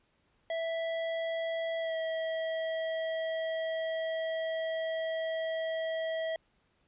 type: tone with pitch glide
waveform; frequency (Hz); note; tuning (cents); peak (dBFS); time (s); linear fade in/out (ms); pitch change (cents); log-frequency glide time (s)
square; 658 to 647.1; E5 to E5; -3 to -32; -32; 0.5-6.36; 2; -29; 1.8-1.96
effects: pink hiss -72 dBFS RMS until 6.87 s + resampled to 8000 Hz